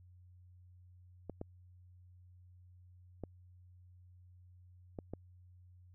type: clicks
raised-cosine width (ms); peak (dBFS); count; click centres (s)
2; -28; 5; 1.297 / 1.414 / 3.237 / 4.988 / 5.136
effects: added 90 Hz sine -57 dBFS peak until 5.94 s